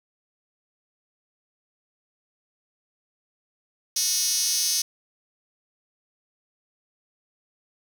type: tone with high-pass filter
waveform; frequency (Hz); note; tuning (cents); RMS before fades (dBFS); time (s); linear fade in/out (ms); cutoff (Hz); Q
5% pulse; 365.6; F#4; -21; -24; 3.96-4.82; 5; 6200; 5.6
effects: 8-bit